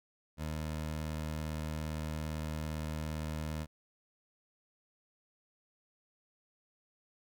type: tone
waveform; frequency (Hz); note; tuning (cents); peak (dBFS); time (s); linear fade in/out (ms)
20% pulse; 77.6; D#2; -4; -31; 0.37-3.67; 50
effects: none

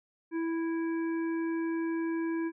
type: harmonic tone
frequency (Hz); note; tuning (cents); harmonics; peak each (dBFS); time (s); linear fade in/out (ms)
329.6; E4; 0; 1 / 3 / 5 / 7; -29 / -44 / -44 / -50; 0.31-2.52; 50
effects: none

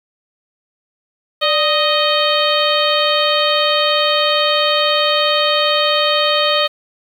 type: harmonic tone with a mistuned harmonic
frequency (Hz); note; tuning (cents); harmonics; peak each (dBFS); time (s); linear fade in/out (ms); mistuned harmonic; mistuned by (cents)
622.3; D#5; 0; 1 / 2 / 3 / 4 / 5 / 6 / 7; -17 / -19 / -24 / -24 / -19 / -21 / -23; 1.41-6.68; 20; 1; -90
effects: 7-bit

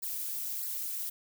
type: noise with flanger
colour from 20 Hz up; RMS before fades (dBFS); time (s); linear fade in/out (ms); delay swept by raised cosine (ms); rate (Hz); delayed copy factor
violet; -36; 0.02-1.1; 10; 0.31 to 4.21; 1.6; -1
effects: none

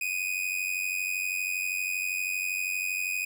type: tone with amplitude modulation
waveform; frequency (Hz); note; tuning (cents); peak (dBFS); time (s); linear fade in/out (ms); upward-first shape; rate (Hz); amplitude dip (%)
45% pulse; 2489; D#7; 0; -25; 0.01-3.25; 5; sine; 92.6; 70
effects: none

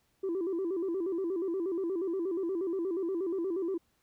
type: tone with vibrato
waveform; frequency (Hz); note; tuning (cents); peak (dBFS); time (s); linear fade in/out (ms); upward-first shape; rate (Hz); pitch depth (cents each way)
sine; 359.7; F#4; -49; -28; 0.23-3.78; 10; square; 8.4; 120
effects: tanh soft clip ceiling -27 dBFS + pink hiss -73 dBFS RMS until 4.02 s

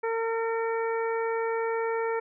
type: harmonic tone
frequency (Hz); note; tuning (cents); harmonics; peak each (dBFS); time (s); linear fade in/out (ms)
454.8; A#4; -43; 1 / 2 / 3 / 4 / 5; -27 / -33 / -37 / -39 / -41; 0.03-2.2; 10
effects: none

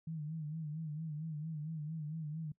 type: tone with vibrato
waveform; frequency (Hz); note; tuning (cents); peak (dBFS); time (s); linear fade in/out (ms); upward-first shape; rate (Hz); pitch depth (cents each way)
sine; 155.5; D#3; -1; -38; 0.07-2.52; 5; sine; 4.4; 83
effects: noise-tail reverb RT60 0.1 s tail -22 dB re dry

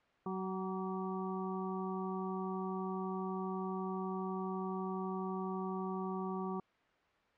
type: harmonic tone with a mistuned harmonic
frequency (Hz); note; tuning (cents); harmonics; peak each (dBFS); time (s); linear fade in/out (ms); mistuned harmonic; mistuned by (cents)
188; F#3; +28; 1 / 2 / 4 / 5 / 6; -39 / -41 / -46 / -47 / -45; 0.26-6.6; 2; 6; +36
effects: white hiss -70 dBFS RMS until 7.37 s + low-pass 2000 Hz 12 dB/octave

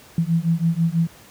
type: beating tone pair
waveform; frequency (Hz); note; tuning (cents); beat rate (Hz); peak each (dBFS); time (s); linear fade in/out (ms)
sine; 163.3 / 169.4; E3 / E3; -16 / +48; 6.1; -20 / -20; 0.18-1.07; 2
effects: pink hiss -47 dBFS RMS until 1.3 s + high-pass 60 Hz 12 dB/octave

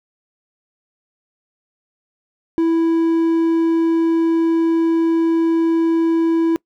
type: tone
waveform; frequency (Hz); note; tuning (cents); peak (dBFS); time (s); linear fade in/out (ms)
triangle; 329.6; E4; 0; -11; 2.58-6.56; 0
effects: noise-tail reverb RT60 0.1 s tail -25 dB re dry

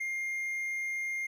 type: tone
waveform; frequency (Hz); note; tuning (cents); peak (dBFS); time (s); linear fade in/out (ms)
triangle; 2118; C7; +21; -30; 0-1.27; 10
effects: none

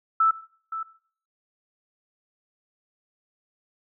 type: tone with echo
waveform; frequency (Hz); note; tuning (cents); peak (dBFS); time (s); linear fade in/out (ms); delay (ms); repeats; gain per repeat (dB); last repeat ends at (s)
sine; 1318.5; E6; 0; -16; 0.2-0.31; 5; 520; 1; -12; 0.83
effects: noise-tail reverb RT60 0.5 s tail -17 dB re dry

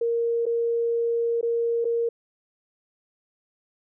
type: tone with dropouts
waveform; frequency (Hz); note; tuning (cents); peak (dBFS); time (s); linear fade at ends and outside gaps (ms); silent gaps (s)
sine; 466.2; A#4; 0; -21; 0.01-2.09; 5; 0.456-0.464 / 1.412-1.428 / 1.845-1.851
effects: none

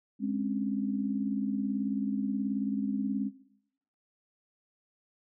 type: tone cluster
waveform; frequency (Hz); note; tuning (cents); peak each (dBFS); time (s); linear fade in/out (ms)
sine; 206.5 / 265.3 / 283.8; G#3 / C4 / C#4; -10 / +24 / +41; -31 / -32 / -38; 0.19-3.31; 50
effects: noise-tail reverb RT60 0.8 s tail -18 dB re dry

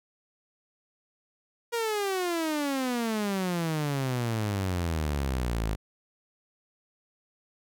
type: exponential sweep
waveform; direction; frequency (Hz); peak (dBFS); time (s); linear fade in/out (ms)
sawtooth; down; 477.2 to 51.4; -23; 1.72-5.76; 20
effects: none

